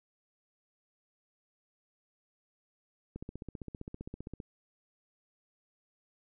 click train, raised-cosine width 3 ms, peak -28 dBFS, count 20, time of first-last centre 3.16-4.402 s, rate 15.3 Hz, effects none

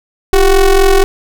square ring-modulated tone, 185 Hz, F#3, in tune, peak -3 dBFS, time 0.33-1.04 s, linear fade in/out 0 ms, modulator 207 Hz, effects none

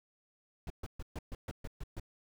brown noise bursts, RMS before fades -40 dBFS, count 9, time 0.67-1.998 s, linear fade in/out 2 ms, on 32 ms, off 130 ms, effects none

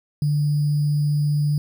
sine tone with sample-and-hold, 147.5 Hz, D3, 8 cents sharp, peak -17 dBFS, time 0.22-1.58 s, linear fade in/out 2 ms, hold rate 4900 Hz, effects none

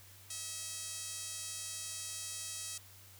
5% pulse tone with band-pass filter, 644 Hz, E5, 41 cents flat, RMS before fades -43 dBFS, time 0.3-2.78 s, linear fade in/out 5 ms, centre 11000 Hz, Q 1, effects added 96 Hz sine -59 dBFS peak until 3.19 s + white hiss -58 dBFS RMS until 3.19 s

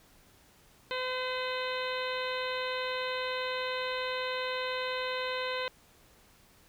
harmonic tone with a mistuned harmonic, 510 Hz, C5, 44 cents flat, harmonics 1 / 2 / 3 / 4 / 5 / 6 / 7 / 8, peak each -35 / -38 / -40 / -41 / -42 / -43 / -43 / -44 dBFS, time 0.91-5.68 s, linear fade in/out 0 ms, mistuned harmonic 7, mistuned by +39 cents, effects pink hiss -61 dBFS RMS until 6.68 s

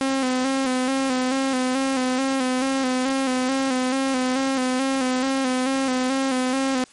sawtooth tone with vibrato, 261.6 Hz, C4, in tune, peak -16 dBFS, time 0.01-6.84 s, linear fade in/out 0 ms, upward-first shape square, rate 2.3 Hz, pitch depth 45 cents each way, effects white hiss -51 dBFS RMS until 6.92 s + MP3 48 kbps

